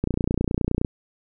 click train, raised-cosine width 3 ms, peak -9 dBFS, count 25, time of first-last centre 0.04-0.848 s, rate 29.7 Hz, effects none

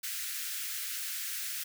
white high-pass noise, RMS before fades -37 dBFS, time 0.03-1.64 s, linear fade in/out 10 ms, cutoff 1400 Hz, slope 48 dB/octave, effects none

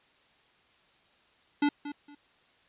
square tone with echo, 290 Hz, D4, 22 cents flat, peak -23 dBFS, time 1.62-1.69 s, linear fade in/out 5 ms, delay 230 ms, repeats 2, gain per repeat -13 dB, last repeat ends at 2.15 s, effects white hiss -64 dBFS RMS until 2.68 s + resampled to 8000 Hz

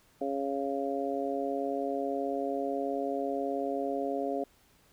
harmonic tone, 138.4 Hz, C#3, 2 cents flat, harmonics 2 / 3 / 4 / 5, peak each -35 / -35 / -35 / -35 dBFS, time 0.21-4.44 s, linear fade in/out 5 ms, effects pink hiss -64 dBFS RMS until 4.92 s

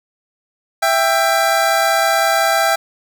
25% pulse tone pair together, 664.3 / 790 Hz, E5 / G5, +13 / +13 cents, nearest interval minor third, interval 300 cents, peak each -12 dBFS, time 0.82-2.76 s, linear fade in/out 10 ms, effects none

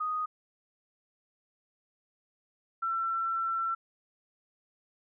sine tone pair in turn, 1244.5 / 1345.5 Hz, D#6 / E6, 0 / +35 cents, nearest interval minor second, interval 135 cents, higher second, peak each -29 / -28 dBFS, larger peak second, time 0-0.26 / 2.82-3.75 s, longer second, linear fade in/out 10 ms, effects none

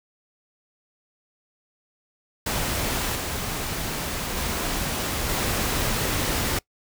pink noise with level steps, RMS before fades -26 / -29 / -27 / -25 dBFS, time 2.46-6.59 s, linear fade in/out 5 ms, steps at 3.15 / 4.37 / 5.29 s, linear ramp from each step 5 ms, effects noise-tail reverb RT60 0.1 s tail -23 dB re dry

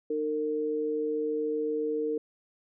sine tone pair together, 304.9 / 456.8 Hz, D#4 / A#4, -35 / -35 cents, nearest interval perfect fifth, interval 700 cents, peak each -33 / -28 dBFS, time 0.1-2.18 s, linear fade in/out 5 ms, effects none

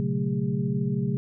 sine tone cluster, 120.7 / 139 / 184.5 / 217.6 / 404.7 Hz, B2 / C#3 / F#3 / A3 / G#4, -39 / +5 / -5 / -19 / -45 cents, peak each -32 / -27 / -29 / -30 / -35 dBFS, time 0-1.17 s, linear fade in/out 0 ms, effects none

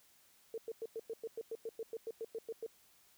sine tone bursts, 451.3 Hz, A4, 44 cents sharp, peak -38 dBFS, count 16, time 0.54-2.664 s, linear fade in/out 2 ms, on 39 ms, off 100 ms, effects white hiss -67 dBFS RMS until 3.17 s

